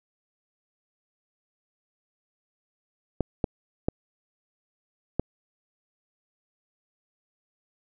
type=clicks; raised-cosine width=2 ms; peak=-10 dBFS; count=4; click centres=3.207 / 3.442 / 3.885 / 5.196 s; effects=none